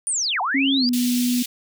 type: linear two-way sweep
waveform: sine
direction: down then up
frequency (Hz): 9600 to 698.5 to 4895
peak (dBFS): -20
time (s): 0.07-0.89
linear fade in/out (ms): 0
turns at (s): 0.41
type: tone with pitch glide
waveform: sine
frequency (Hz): 272.4 to 245.5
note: C#4 to B3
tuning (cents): -30 to -10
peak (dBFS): -18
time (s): 0.54-1.43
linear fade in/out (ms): 10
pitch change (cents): -180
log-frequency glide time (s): 0.77-0.85
type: high-pass noise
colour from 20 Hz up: pink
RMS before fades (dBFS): -29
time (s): 0.93-1.46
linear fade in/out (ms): 5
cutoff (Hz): 2900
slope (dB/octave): 24
effects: none